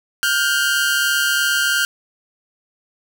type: tone pair together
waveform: sawtooth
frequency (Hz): 1421.1 / 1564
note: F6 / G6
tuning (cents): +30 / -4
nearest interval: major second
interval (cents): 166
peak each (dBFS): -15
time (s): 0.23-1.85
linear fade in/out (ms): 0
effects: none